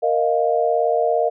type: chord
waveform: sine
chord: Bb suspended fourth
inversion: none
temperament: just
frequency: 466.2 / 621.6 / 699.2 Hz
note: Bb4 / Eb5 / F5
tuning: 0 / -2 / +2 cents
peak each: -20 dBFS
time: 0.02-1.3 s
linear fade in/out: 20 ms
effects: none